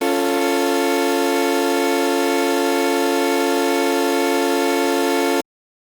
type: chord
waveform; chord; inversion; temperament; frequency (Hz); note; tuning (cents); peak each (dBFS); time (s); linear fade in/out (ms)
30% pulse; Db augmented; none; equal with one note detuned; 277.2 / 349.2 / 443.1; Db4 / F4 / A4; 0 / 0 / +12; -18; 0.01-5.41; 5
effects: Opus 24 kbps